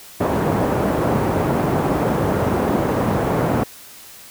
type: band-pass noise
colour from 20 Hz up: pink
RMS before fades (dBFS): -19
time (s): 0.2-3.64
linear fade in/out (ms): 10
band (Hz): 120 to 900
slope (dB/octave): 12
effects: white hiss -41 dBFS RMS until 4.3 s